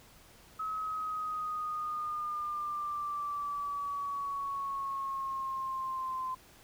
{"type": "linear sweep", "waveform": "sine", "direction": "down", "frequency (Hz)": [1284, 1031], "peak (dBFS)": -33, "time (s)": [0.59, 6.35], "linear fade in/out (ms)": 10, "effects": ["pink hiss -58 dBFS RMS until 6.63 s"]}